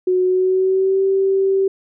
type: tone with pitch glide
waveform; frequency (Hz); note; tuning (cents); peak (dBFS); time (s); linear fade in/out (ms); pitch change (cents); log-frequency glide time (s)
sine; 367.1 to 387.1; F#4 to G4; -14 to -22; -13; 0.07-1.68; 5; +92; 0.24-1.03
effects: none